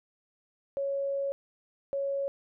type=tone bursts at uneven times; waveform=sine; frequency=554.4 Hz; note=C#5; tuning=in tune; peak=-28 dBFS; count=2; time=0.77-1.32 / 1.93-2.28 s; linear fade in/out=0 ms; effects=none